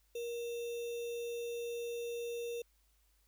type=tone with sample-and-hold; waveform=sine; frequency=471.9 Hz; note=A#4; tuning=21 cents sharp; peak=-37 dBFS; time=0.15-2.62 s; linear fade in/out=5 ms; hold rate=3150 Hz; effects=added 51 Hz sine -70 dBFS peak until 3.27 s + white hiss -75 dBFS RMS until 3.27 s